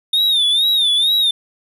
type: tone with vibrato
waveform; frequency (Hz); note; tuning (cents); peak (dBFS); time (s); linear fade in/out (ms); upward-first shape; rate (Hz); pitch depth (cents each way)
triangle; 3639; A#7; -42; -11; 0.13-1.31; 5; sine; 2.2; 110
effects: 8-bit